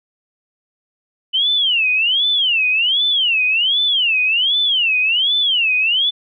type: tone with vibrato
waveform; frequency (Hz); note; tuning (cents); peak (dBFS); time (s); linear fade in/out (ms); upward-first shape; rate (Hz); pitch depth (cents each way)
sine; 2960; F#7; 0; -13; 1.33-6.11; 20; sine; 1.3; 300
effects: none